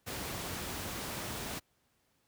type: noise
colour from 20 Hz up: pink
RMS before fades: -39 dBFS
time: 0.06-1.6 s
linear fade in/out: 20 ms
effects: pink hiss -74 dBFS RMS until 2.27 s + high-pass 60 Hz 12 dB/octave